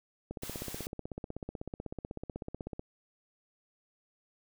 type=click train; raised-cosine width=2 ms; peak=-25 dBFS; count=41; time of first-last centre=0.31-2.794 s; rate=16.1 Hz
type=noise; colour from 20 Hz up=white; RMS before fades=-44 dBFS; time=0.42-0.87 s; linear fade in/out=5 ms
effects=none